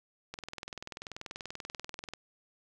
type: click train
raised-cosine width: 0.2 ms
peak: -23 dBFS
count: 38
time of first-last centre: 0.34-2.136 s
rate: 20.6 Hz
effects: none